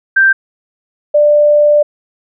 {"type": "tone pair in turn", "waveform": "sine", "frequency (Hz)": [1570, 591.8], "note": ["G6", "D5"], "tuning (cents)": [2, 13], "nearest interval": "octave + perfect fourth", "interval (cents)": 1689, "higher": "first", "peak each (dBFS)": -5, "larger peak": "neither", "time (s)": [[0.16, 0.33], [1.14, 1.83]], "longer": "second", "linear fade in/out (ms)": 10, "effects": []}